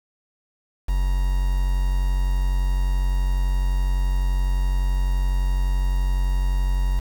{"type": "tone with quantisation", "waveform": "triangle", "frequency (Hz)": 45.89, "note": "F#1", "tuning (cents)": -14, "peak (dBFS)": -16, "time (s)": [0.88, 7], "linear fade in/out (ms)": 10, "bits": 6, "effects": []}